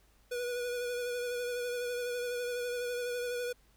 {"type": "tone with vibrato", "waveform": "square", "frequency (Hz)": 487.6, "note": "B4", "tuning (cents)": -22, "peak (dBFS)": -34, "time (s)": [0.31, 3.53], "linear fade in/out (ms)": 10, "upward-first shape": "sine", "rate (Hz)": 12, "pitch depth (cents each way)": 25, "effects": ["added 50 Hz sine -65 dBFS peak until 3.76 s", "pink hiss -68 dBFS RMS until 3.76 s"]}